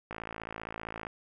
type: click train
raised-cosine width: 0.5 ms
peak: -23 dBFS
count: 54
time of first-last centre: 0.11-1.068 s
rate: 55.3 Hz
effects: none